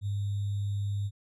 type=tone with sample-and-hold; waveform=sine; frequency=101 Hz; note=G#2; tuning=48 cents flat; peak=-28 dBFS; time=0.01-1.11 s; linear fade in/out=50 ms; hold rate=3675 Hz; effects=resampled to 24000 Hz